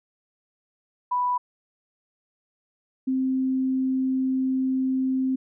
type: tone pair in turn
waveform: sine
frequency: 987.8 / 261.6 Hz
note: B5 / C4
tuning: 0 / 0 cents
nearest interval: octave + major seventh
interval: 2300 cents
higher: first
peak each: -21 dBFS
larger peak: neither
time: 1.11-1.38 / 3.07-5.36 s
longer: second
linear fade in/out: 10 ms
effects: none